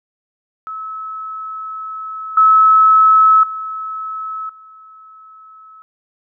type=tone with level steps; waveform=sine; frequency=1296 Hz; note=E6; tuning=30 cents flat; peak=-24 / -6 / -22 / -38 dBFS; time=0.67-5.82 s; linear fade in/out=0 ms; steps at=2.37 / 3.43 / 4.49 s; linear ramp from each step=5 ms; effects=none